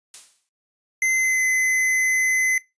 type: noise with exponential decay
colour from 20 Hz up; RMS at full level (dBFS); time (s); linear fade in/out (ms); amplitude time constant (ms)
blue; -34; 0.14-0.49; 1; 76
type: tone with pitch glide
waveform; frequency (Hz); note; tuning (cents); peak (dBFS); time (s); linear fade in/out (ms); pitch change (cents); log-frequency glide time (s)
square; 2064 to 2038; C7 to C7; -24 to -46; -18; 1.02-2.58; 2; -22; 1.13-1.44
effects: noise-tail reverb RT60 0.2 s tail -20 dB re dry + resampled to 22050 Hz